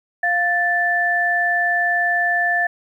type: tone pair together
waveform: sine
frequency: 698.5 / 1760 Hz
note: F5 / A6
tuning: 0 / 0 cents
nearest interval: octave + major third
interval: 1600 cents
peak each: -21 / -17 dBFS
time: 0.23-2.67 s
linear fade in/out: 5 ms
effects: 9-bit

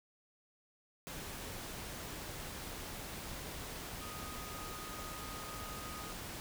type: tone in noise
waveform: sine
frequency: 1244.5 Hz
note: D#6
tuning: in tune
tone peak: -49 dBFS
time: 4.01-6.12 s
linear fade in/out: 0 ms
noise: pink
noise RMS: -45 dBFS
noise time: 1.07-6.4 s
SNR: -7 dB
effects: none

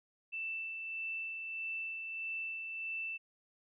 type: tone with tremolo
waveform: sine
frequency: 2659 Hz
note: E7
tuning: 14 cents sharp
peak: -36 dBFS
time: 0.32-3.18 s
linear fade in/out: 20 ms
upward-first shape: sine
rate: 1.6 Hz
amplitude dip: 35%
effects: none

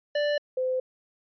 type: tone pair in turn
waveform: square / sine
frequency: 587.3 / 513.4 Hz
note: D5 / C5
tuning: 0 / -33 cents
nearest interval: major second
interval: 233 cents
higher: first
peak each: -24 dBFS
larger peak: neither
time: 0.15-0.38 / 0.57-0.8 s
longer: neither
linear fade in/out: 5 ms
effects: resampled to 11025 Hz

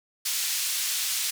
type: band-pass noise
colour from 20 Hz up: pink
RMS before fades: -28 dBFS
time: 0.25-1.31 s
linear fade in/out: 10 ms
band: 3500 to 16000 Hz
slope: 12 dB/octave
effects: none

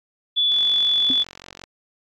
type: tone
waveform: sine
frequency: 3446 Hz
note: A7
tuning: 37 cents flat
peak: -16 dBFS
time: 0.36-1.24 s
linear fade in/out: 20 ms
type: click train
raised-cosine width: 0.2 ms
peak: -20 dBFS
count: 52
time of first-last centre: 0.52-1.638 s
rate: 45.6 Hz
type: tone with exponential decay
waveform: sine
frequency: 261.6 Hz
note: C4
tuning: in tune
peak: -20 dBFS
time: 1.1-1.19 s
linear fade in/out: 1 ms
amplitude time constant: 19 ms
effects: AAC 64 kbps

